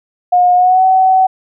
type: tone with pitch glide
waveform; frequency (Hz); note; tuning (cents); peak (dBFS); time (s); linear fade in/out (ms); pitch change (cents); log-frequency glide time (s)
sine; 718 to 754.6; F5 to F#5; +48 to +34; -6; 0.32-1.27; 10; +86; 0.55-0.84
effects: none